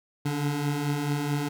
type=beating tone pair; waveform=25% pulse; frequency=141.5 / 146.1 Hz; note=C#3 / D3; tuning=+36 / -9 cents; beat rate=4.6 Hz; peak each=-29 / -23 dBFS; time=0.25-1.49 s; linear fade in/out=10 ms; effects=none